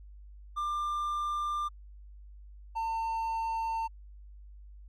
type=tone pair in turn; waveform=triangle; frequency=1192 / 902.5 Hz; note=D6 / A5; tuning=+25 / +44 cents; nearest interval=perfect fourth; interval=481 cents; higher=first; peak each=-28 dBFS; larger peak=neither; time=0.56-1.69 / 2.75-3.88 s; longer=neither; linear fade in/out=20 ms; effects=added 50 Hz sine -47 dBFS peak until 4.88 s